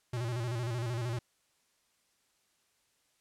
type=tone with vibrato; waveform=square; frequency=119.4 Hz; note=A#2; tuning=42 cents sharp; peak=-33 dBFS; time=0.13-1.19 s; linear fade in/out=5 ms; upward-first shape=square; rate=13 Hz; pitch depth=74 cents each way; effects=white hiss -73 dBFS RMS until 3.2 s + low-pass 10000 Hz 12 dB/octave